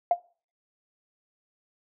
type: tone with exponential decay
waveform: sine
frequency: 698.5 Hz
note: F5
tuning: in tune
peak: -14 dBFS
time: 0.11-0.2 s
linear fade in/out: 2 ms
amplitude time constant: 18 ms
effects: noise-tail reverb RT60 0.4 s tail -21 dB re dry + tanh soft clip ceiling -10 dBFS